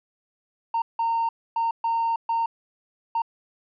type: tone bursts at uneven times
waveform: triangle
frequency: 918 Hz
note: A#5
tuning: 27 cents flat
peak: -18 dBFS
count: 6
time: 0.74-0.82 / 0.99-1.29 / 1.56-1.71 / 1.84-2.16 / 2.29-2.46 / 3.15-3.22 s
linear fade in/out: 5 ms
effects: tanh soft clip ceiling -17 dBFS + resampled to 11025 Hz